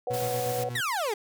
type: chord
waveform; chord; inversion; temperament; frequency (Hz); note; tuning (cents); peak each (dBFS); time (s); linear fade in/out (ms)
sine; B suspended second; none; just; 493.9 / 555.6 / 740.8; B4 / C#5 / F#5; 0 / +4 / +2; -30 / -36 / -32; 0.07-0.69; 2
type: tone with tremolo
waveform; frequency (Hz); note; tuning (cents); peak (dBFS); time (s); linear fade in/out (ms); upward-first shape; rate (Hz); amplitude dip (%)
40% pulse; 121.4; B2; -29; -32; 0.1-0.81; 10; square; 8.3; 45
type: noise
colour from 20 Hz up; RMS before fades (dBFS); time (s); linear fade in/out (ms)
white; -37; 0.13-0.64; 10
type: exponential sweep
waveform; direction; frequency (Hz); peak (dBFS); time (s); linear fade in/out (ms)
30% pulse; down; 2000 to 392; -24; 0.75-1.14; 5
effects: none